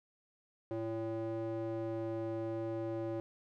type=tone with band-pass filter; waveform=square; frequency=112.6 Hz; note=A2; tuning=40 cents sharp; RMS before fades=-38 dBFS; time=0.71-3.2 s; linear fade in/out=0 ms; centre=440 Hz; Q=3.5; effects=none